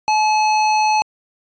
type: tone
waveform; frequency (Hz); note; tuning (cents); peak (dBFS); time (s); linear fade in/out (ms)
square; 858; A5; -44; -14; 0.08-1.02; 0
effects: resampled to 16000 Hz